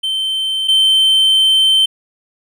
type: tone pair in turn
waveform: triangle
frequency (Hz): 3101 / 3101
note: G7 / G7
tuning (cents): -19 / -19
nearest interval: unison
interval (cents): 0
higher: neither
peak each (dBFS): -14 / -7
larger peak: second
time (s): 0.03-0.68 / 0.68-1.86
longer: second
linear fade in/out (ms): 10
effects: none